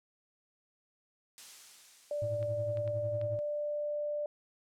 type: noise with exponential decay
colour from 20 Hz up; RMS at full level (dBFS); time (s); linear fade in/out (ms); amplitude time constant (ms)
blue; -44; 1.38-3.96; 0; 560
type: tone with pitch glide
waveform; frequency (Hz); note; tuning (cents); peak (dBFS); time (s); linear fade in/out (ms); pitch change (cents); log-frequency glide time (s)
sine; 587.3 to 591.4; D5 to D5; 0 to +12; -32; 2.11-4.26; 2; +12; 2.37-3.56
type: tone with tremolo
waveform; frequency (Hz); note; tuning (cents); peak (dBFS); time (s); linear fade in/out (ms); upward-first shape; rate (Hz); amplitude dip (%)
triangle; 108.8; A2; -19; -31; 2.22-3.39; 0; triangle; 11; 80
type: clicks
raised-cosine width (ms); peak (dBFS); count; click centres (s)
0.3; -35; 4; 2.428 / 2.772 / 2.877 / 3.214
effects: low-pass 8000 Hz 12 dB/octave